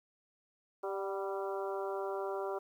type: harmonic tone with a mistuned harmonic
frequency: 196 Hz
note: G3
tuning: in tune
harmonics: 2 / 3 / 4 / 5 / 6 / 7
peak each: -37 / -41 / -43 / -45 / -47 / -48 dBFS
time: 0.83-2.59 s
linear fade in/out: 10 ms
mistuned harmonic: 4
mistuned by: -34 cents
effects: 11-bit